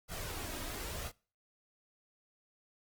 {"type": "noise with flanger", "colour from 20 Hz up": "pink", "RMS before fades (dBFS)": -41, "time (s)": [0.08, 1.12], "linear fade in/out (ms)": 50, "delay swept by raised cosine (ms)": [1.5, 3.2], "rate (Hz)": 0.98, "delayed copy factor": 0.5, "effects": ["noise-tail reverb RT60 0.4 s tail -24 dB re dry", "Opus 48 kbps"]}